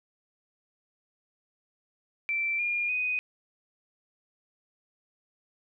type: tone with pitch steps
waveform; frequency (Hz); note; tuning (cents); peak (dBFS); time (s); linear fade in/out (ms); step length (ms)
sine; 2340 / 2416 / 2494; D7 / D7 / D#7; -7 / +48 / +3; -26; 2.29-3.19; 0; 300
effects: none